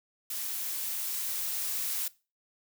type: noise with level ramp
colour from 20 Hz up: blue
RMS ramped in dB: -35 to -32 dBFS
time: 0.3-2.08 s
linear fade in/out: 5 ms
effects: noise-tail reverb RT60 0.3 s tail -20 dB re dry